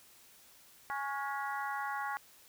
harmonic tone with a mistuned harmonic, 277.2 Hz, C#4, in tune, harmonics 3 / 4 / 5 / 6 / 7, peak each -38 / -40 / -42 / -44 / -45 dBFS, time 0.9-2.17 s, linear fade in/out 0 ms, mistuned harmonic 5, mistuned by +46 cents, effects white hiss -60 dBFS RMS until 2.48 s

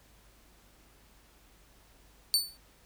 sawtooth tone with exponential decay, 4505 Hz, C#8, 27 cents sharp, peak -17 dBFS, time 2.34-2.57 s, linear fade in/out 0 ms, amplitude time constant 50 ms, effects added 50 Hz sine -62 dBFS peak until 2.85 s + pink hiss -62 dBFS RMS until 2.85 s

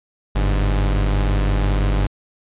45% pulse tone pair together, 49 / 103.83 Hz, G1 / G#2, 0 / 0 cents, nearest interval octave + minor second, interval 1300 cents, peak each -16 / -24 dBFS, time 0.35-2.07 s, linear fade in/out 10 ms, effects resampled to 8000 Hz

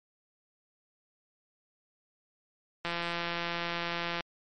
click train, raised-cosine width 0.3 ms, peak -17 dBFS, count 233, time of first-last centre 2.85-4.207 s, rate 171 Hz, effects MP3 48 kbps

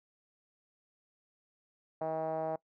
5% pulse tone with low-pass filter, 159.4 Hz, D#3, 42 cents sharp, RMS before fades -35 dBFS, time 2.01-2.56 s, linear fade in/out 5 ms, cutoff 700 Hz, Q 5.2, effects noise-tail reverb RT60 0.1 s tail -22 dB re dry

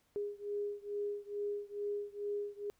sine beating tone pair, 409.2 / 411.5 Hz, G#4 / G#4, -26 / -16 cents, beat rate 2.3 Hz, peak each -39 / -40 dBFS, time 0.16-2.7 s, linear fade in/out 0 ms, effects pink hiss -74 dBFS RMS until 2.79 s

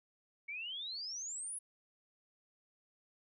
sine exponential sweep, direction up, 2217 to 10660 Hz, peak -40 dBFS, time 0.48-1.59 s, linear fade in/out 10 ms, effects none

